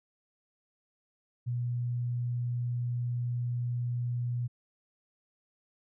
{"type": "tone", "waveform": "sine", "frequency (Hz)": 121.4, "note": "B2", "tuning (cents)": -29, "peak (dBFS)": -29, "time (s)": [1.46, 4.48], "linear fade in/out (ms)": 20, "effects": []}